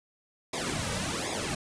pink noise with flanger, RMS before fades -32 dBFS, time 0.53-1.55 s, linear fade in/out 5 ms, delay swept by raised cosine 0.67 to 2.87 ms, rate 1.3 Hz, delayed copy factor -0.95, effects resampled to 22050 Hz

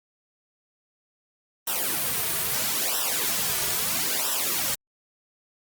white noise with flanger, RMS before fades -26 dBFS, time 1.67-4.75 s, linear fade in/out 5 ms, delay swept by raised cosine 0.44 to 3.84 ms, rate 0.76 Hz, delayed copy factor -0.95, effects Opus 32 kbps

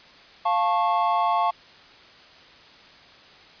triangle chord, F augmented, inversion none, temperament equal with one note detuned, 698.5 / 880 / 1097.3 Hz, F5 / A5 / C#6, 0 / 0 / -18 cents, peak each -22 dBFS, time 0.45-1.51 s, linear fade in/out 10 ms, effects white hiss -49 dBFS RMS until 3.6 s + resampled to 11025 Hz

